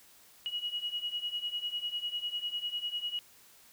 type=beating tone pair; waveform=sine; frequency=2899 / 2909 Hz; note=F#7 / F#7; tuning=-36 / -30 cents; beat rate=10 Hz; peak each=-38 / -35 dBFS; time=0.46-3.19 s; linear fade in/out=0 ms; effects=white hiss -59 dBFS RMS until 3.72 s